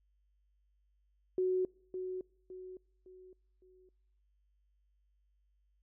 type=tone with echo; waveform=sine; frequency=370 Hz; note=F#4; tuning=in tune; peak=-28 dBFS; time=1.38-1.65 s; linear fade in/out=2 ms; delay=560 ms; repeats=4; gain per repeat=-8 dB; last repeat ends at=3.89 s; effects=noise-tail reverb RT60 0.8 s tail -26 dB re dry + added 50 Hz sine -70 dBFS peak until 5.82 s